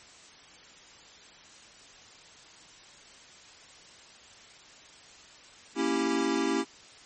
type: chord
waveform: square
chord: A# diminished seventh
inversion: none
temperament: equal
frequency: 233.1 / 277.2 / 329.6 / 392 Hz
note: A#3 / C#4 / E4 / G4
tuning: 0 / 0 / 0 / 0 cents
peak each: -35 / -31 / -31 / -32 dBFS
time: 5.75-6.65 s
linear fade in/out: 50 ms
effects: white hiss -52 dBFS RMS until 7.05 s + MP3 32 kbps

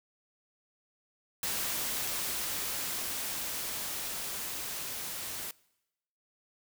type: noise with level ramp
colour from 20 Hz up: white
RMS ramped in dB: -33 to -39 dBFS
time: 1.43-5.51 s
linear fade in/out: 2 ms
effects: noise-tail reverb RT60 0.9 s tail -23 dB re dry

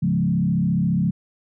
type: tone with frequency modulation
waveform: sine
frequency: 174.61 Hz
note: F3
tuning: in tune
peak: -17 dBFS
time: 0.02-1.11 s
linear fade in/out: 10 ms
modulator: 34.5 Hz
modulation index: 1.2
effects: none

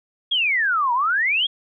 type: exponential two-way sweep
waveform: sine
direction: down then up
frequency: 3367 to 932.3 to 3367 Hz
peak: -17 dBFS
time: 0.31-1.47 s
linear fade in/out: 10 ms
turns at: 0.93 s
effects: none

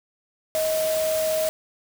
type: tone in noise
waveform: sine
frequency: 631 Hz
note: D#5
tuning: 24 cents sharp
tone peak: -21 dBFS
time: 0.55-1.49 s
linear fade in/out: 0 ms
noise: white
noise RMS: -31 dBFS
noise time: 0.55-1.49 s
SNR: +7 dB
effects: none

